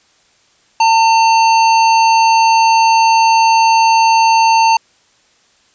square tone, 900 Hz, A5, 39 cents sharp, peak -8 dBFS, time 0.8-4.77 s, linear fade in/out 5 ms, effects white hiss -53 dBFS RMS until 5.74 s + resampled to 16000 Hz

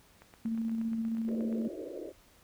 click train, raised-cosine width 0.5 ms, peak -37 dBFS, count 12, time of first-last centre 0.22-1.526 s, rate 8.42 Hz
sine tone with tremolo, 226 Hz, A3, 47 cents sharp, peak -29 dBFS, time 0.45-1.68 s, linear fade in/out 5 ms, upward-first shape square, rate 15 Hz, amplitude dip 25%
pink band-pass noise, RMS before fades -41 dBFS, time 1.26-2.13 s, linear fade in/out 50 ms, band 290 to 620 Hz, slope 96 dB/octave
effects pink hiss -62 dBFS RMS until 2.43 s

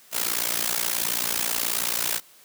white noise with amplitude modulation, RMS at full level -22 dBFS, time 0.11-2.21 s, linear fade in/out 50 ms, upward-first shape sine, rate 58.6 Hz, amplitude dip 90%, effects white hiss -53 dBFS RMS until 2.44 s + high-pass 150 Hz 12 dB/octave

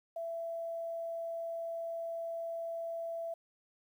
sine tone with quantisation, 667 Hz, E5, 20 cents sharp, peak -36 dBFS, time 0.16-3.34 s, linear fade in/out 5 ms, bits 11, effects none

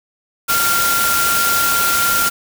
sine tone in noise, 1386 Hz, F6, 14 cents flat, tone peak -16 dBFS, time 0.48-2.3 s, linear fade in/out 20 ms, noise white, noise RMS -18 dBFS, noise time 0.48-2.3 s, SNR -1 dB, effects none

